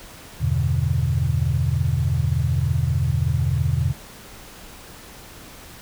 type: chord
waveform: sine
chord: E minor seventh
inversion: none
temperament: equal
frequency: 82.41 / 98 / 123.47 / 146.83 Hz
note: E2 / G2 / B2 / D3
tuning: 0 / 0 / 0 / 0 cents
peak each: -23 / -26 / -22 / -24 dBFS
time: 0.4-3.93 s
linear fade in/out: 20 ms
effects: pink hiss -42 dBFS RMS until 5.81 s